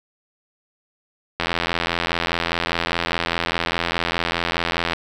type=click train; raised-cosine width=0.3 ms; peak=-4 dBFS; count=301; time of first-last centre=1.4-4.934 s; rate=84.9 Hz; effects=7-bit